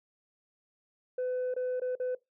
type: tone with dropouts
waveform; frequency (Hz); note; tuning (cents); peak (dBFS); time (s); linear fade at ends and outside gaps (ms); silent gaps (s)
sine; 504; B4; +35; -27; 1.18-2.15; 5; 1.541-1.563 / 1.799-1.817 / 1.954-1.999
effects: noise-tail reverb RT60 0.2 s tail -22 dB re dry + tanh soft clip ceiling -28 dBFS